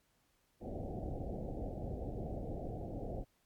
pink low-pass noise, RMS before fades -41 dBFS, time 0.6-3.25 s, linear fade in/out 50 ms, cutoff 770 Hz, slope 96 dB/octave, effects pink hiss -75 dBFS RMS until 3.45 s + MP3 96 kbps

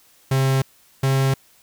45% pulse tone pair in turn, 133.7 / 134.47 Hz, C3 / C3, +38 / +48 cents, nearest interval unison, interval 10 cents, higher second, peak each -16 dBFS, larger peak neither, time 0.31-0.62 / 1.03-1.34 s, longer neither, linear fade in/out 5 ms, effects white hiss -55 dBFS RMS until 1.62 s

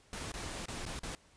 pink noise with dropouts, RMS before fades -41 dBFS, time 0.13-1.15 s, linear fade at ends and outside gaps 1 ms, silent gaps 0.319-0.339 / 0.657-0.683 / 0.853-0.863 / 0.992-1.033 s, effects pink hiss -64 dBFS RMS until 1.36 s + resampled to 22050 Hz

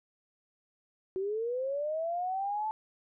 sine linear sweep, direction up, 369.7 to 880 Hz, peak -30 dBFS, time 1.16-2.71 s, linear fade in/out 0 ms, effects none

